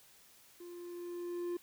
triangle tone with level ramp, 349.6 Hz, F4, 2 cents sharp, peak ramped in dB -45 to -32 dBFS, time 0.6-1.57 s, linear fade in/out 5 ms, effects white hiss -62 dBFS RMS until 1.62 s

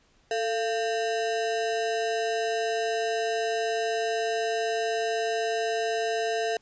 square ring-modulated tone, 566 Hz, C#5, 36 cents sharp, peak -23 dBFS, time 0.31-6.57 s, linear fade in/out 2 ms, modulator 122 Hz, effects pink hiss -64 dBFS RMS until 6.61 s + resampled to 16000 Hz

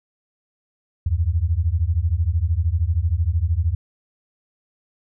sine beating tone pair, 77.3 / 90.3 Hz, D#2 / F#2, -11 / -42 cents, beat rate 13 Hz, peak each -20 dBFS, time 1.06-3.75 s, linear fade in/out 5 ms, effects none

